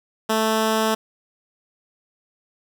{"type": "tone", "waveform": "10% pulse", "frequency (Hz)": 220, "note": "A3", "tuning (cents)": 0, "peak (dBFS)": -10, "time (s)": [0.29, 0.95], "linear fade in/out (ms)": 10, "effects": []}